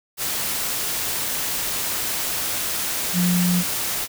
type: tone in noise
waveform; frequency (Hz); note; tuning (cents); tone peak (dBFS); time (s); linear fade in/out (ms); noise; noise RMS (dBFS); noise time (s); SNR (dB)
sine; 178; F3; +33; -17; 3.13-3.64; 50; white; -25; 0.17-4.08; +5
effects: none